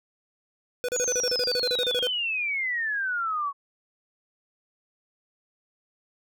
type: tone bursts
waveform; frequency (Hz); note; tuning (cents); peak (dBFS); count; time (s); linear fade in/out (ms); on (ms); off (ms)
square; 493.9; B4; 0; -26; 16; 0.84-2.07; 0; 45; 34
type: exponential sweep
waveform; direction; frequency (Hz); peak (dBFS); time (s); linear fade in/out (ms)
sine; down; 7040 to 1100; -25; 0.92-3.53; 50
effects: none